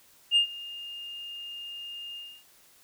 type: tone with ADSR envelope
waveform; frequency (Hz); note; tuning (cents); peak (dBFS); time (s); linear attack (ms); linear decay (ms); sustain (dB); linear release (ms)
sine; 2822; F7; +17; -15; 0.31-2.44; 52; 100; -22; 280
effects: tanh soft clip ceiling -16 dBFS + white hiss -59 dBFS RMS until 2.83 s